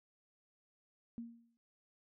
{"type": "tone with exponential decay", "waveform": "sine", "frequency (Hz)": 233.1, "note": "A#3", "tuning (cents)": 0, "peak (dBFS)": -39, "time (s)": [1.18, 1.57], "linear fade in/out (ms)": 0, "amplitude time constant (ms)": 83, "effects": []}